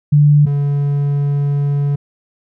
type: tone pair in turn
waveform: sine / triangle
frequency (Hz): 146.83 / 142.81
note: D3 / D3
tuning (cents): 0 / -48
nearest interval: unison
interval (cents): 48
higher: first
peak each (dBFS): -6 / -11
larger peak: first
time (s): 0.12-0.46 / 0.46-1.96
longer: second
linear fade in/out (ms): 10
effects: none